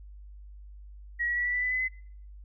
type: tone with pitch steps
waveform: sine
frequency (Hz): 1907 / 1924.7 / 1942.6 / 1960.6 / 1978.8 / 1997.2 / 2016 / 2034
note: A#6 / B6 / B6 / B6 / B6 / B6 / B6 / C7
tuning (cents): +39 / -45 / -29 / -13 / +3 / +19 / +35 / -50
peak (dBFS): -26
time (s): 1.19-1.886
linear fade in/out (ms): 20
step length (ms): 87
effects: noise-tail reverb RT60 0.6 s tail -26 dB re dry + added 50 Hz sine -44 dBFS peak until 2.44 s